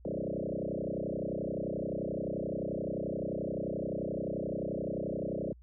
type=tone with frequency modulation; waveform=sine; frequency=368.7 Hz; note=F#4; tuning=6 cents flat; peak=-32 dBFS; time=0.05-5.53 s; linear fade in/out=2 ms; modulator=31.5 Hz; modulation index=7.3; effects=added 60 Hz sine -52 dBFS peak until 5.62 s